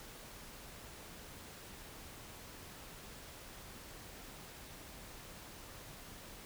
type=silence; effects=pink hiss -52 dBFS RMS until 6.45 s